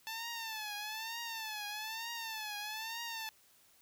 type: tone with vibrato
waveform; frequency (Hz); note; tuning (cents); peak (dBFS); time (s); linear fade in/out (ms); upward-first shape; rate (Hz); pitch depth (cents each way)
10% pulse; 880; A5; 0; -31; 0.07-3.29; 0; triangle; 1.1; 120
effects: white hiss -66 dBFS RMS until 3.81 s